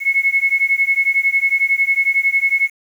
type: beating tone pair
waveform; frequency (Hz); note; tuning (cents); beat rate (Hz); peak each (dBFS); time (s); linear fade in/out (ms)
sine; 2184 / 2195; C#7 / C#7; -26 / -18; 11; -16; 0-2.7; 50
effects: 7-bit